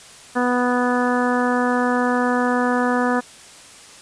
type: harmonic tone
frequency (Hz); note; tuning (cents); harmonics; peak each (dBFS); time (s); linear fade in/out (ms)
246.9; B3; 0; 1 / 2 / 3 / 4 / 5 / 6 / 7; -20 / -23 / -25 / -26 / -27 / -28 / -28; 0.35-3.21; 20
effects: white hiss -43 dBFS RMS until 4.01 s + resampled to 22050 Hz